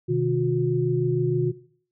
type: tone cluster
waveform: sine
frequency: 128.4 / 154.9 / 360.1 Hz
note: C3 / D#3 / F#4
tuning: -32 / -7 / -47 cents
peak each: -25 / -26 / -23 dBFS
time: 0.08-1.52 s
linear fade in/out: 20 ms
effects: noise-tail reverb RT60 0.5 s tail -17 dB re dry